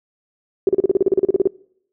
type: tone bursts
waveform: sine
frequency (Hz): 384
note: G4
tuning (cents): -36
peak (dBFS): -10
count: 15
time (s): 0.67-1.474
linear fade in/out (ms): 2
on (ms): 20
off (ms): 36
effects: noise-tail reverb RT60 0.7 s tail -25 dB re dry